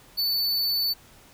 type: tone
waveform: square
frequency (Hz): 4492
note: C#8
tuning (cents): +22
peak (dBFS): -23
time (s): 0.17-0.94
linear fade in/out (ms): 20
effects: pink hiss -53 dBFS RMS until 1.33 s